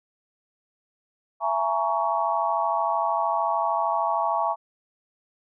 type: chord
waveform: sine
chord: A# half-diminished seventh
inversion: second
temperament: just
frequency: 671.3 / 839.1 / 932.3 / 1118.8 Hz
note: E5 / G#5 / A#5 / C#6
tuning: +31 / +18 / 0 / +16 cents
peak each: -27 dBFS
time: 1.4-4.56 s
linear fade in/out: 50 ms
effects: none